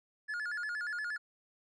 triangle tone with vibrato, 1568 Hz, G6, in tune, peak -33 dBFS, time 0.28-1.18 s, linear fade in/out 20 ms, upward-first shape square, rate 8.5 Hz, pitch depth 160 cents each way, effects resampled to 22050 Hz

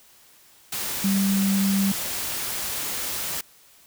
sine tone in noise, 196 Hz, G3, in tune, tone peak -19 dBFS, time 1.04-1.92 s, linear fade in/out 5 ms, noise white, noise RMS -29 dBFS, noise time 0.72-3.41 s, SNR +7 dB, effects white hiss -54 dBFS RMS until 3.86 s

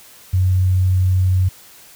sine tone, 92.6 Hz, F#2, 2 cents sharp, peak -12 dBFS, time 0.33-1.49 s, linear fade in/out 10 ms, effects white hiss -44 dBFS RMS until 1.95 s

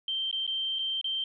sine tone with dropouts, 3136 Hz, G7, in tune, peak -28 dBFS, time 0.08-1.24 s, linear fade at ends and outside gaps 2 ms, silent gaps 0.313-0.327 / 0.466-0.476 / 0.787-0.791 / 1.013-1.043 s, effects none

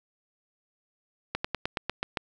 slowing click train, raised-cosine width 0.3 ms, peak -12 dBFS, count 8, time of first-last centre 1.35-2.172 s, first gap 95 ms, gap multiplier 1.07, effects none

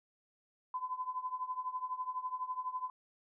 sine tone with tremolo, 1014 Hz, B5, 45 cents sharp, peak -32 dBFS, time 0.74-2.9 s, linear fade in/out 2 ms, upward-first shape triangle, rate 12 Hz, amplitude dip 90%, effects none

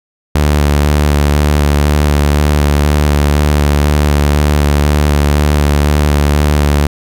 sawtooth tone with vibrato, 73.42 Hz, D2, in tune, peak -4 dBFS, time 0.35-6.87 s, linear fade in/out 5 ms, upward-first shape square, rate 2 Hz, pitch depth 16 cents each way, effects none

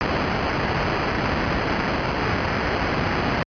pink noise with sample-and-hold, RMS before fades -22 dBFS, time 0.01-3.43 s, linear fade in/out 0 ms, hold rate 3675 Hz, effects high-pass 60 Hz 12 dB/octave + resampled to 11025 Hz

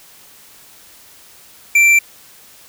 sine tone with tanh clipping, 2349 Hz, D7, in tune, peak -9 dBFS, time 1.75-1.99 s, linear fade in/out 5 ms, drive 10 dB, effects white hiss -44 dBFS RMS until 2.68 s

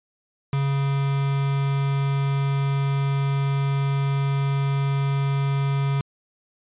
triangle tone with quantisation, 138.59 Hz, C#3, in tune, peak -18 dBFS, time 0.53-6.01 s, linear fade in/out 2 ms, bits 5, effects resampled to 8000 Hz

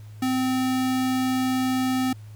square tone, 258.2 Hz, C4, 23 cents flat, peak -22 dBFS, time 0.22-2.13 s, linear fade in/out 5 ms, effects added 106 Hz sine -39 dBFS peak until 2.35 s + pink hiss -57 dBFS RMS until 2.35 s

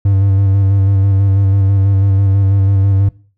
triangle tone with vibrato, 98 Hz, G2, in tune, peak -6 dBFS, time 0.05-3.09 s, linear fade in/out 5 ms, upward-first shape square, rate 6.1 Hz, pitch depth 23 cents each way, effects noise-tail reverb RT60 0.4 s tail -20 dB re dry

